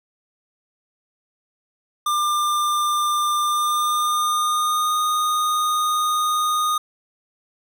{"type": "tone with pitch glide", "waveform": "square", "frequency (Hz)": [1196, 1232.5], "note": ["D6", "D#6"], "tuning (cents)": [31, -17], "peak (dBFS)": -19, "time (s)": [2.06, 6.78], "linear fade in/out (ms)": 5, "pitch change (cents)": 52, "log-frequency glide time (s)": [3.43, 4.98], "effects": []}